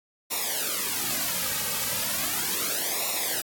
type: noise with flanger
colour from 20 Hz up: white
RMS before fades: -28 dBFS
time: 0.3-3.42 s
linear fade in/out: 20 ms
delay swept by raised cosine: 0.63 to 2.93 ms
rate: 0.36 Hz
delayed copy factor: -0.9
effects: AAC 64 kbps